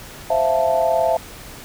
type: chord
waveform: sine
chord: F major seventh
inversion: second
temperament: equal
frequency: 523.3 / 659.3 / 698.5 / 880 Hz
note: C5 / E5 / F5 / A5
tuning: 0 / 0 / 0 / 0 cents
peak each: -23 / -17 / -23 / -23 dBFS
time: 0.3-1.17 s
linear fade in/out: 5 ms
effects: pink hiss -38 dBFS RMS until 1.64 s